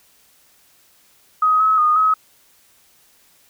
sine tone with pitch steps, 1259 / 1285 / 1230 / 1276 Hz, D#6 / E6 / D#6 / D#6, +20 / -45 / -20 / +43 cents, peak -12 dBFS, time 1.42-2.14 s, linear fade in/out 5 ms, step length 180 ms, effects white hiss -55 dBFS RMS until 3.49 s

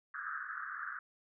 white band-pass noise, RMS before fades -42 dBFS, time 0.14-0.99 s, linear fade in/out 2 ms, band 1200 to 1700 Hz, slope 96 dB/octave, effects none

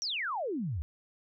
sine exponential sweep, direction down, 5920 to 69.3 Hz, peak -31 dBFS, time 0.02-0.82 s, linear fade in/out 0 ms, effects none

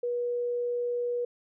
sine tone, 483.7 Hz, B4, 36 cents flat, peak -27 dBFS, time 0.03-1.25 s, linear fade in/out 5 ms, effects none

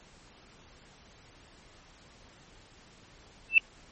sine tone with exponential growth, 2662 Hz, E7, 16 cents sharp, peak -11 dBFS, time 3.49-3.58 s, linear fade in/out 2 ms, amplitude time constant 18 ms, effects pink hiss -56 dBFS RMS until 3.91 s + MP3 32 kbps

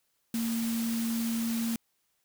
sine tone in noise, 229.4 Hz, A#3, 28 cents flat, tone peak -28 dBFS, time 0.34-1.76 s, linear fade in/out 2 ms, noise white, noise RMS -39 dBFS, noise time 0.34-1.76 s, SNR +8 dB, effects white hiss -75 dBFS RMS until 2.24 s

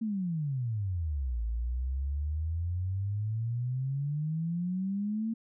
sine exponential two-way sweep, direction down then up, 228.5 to 55 to 228.5 Hz, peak -29 dBFS, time 0.01-5.34 s, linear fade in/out 10 ms, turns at 1.43 s, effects none

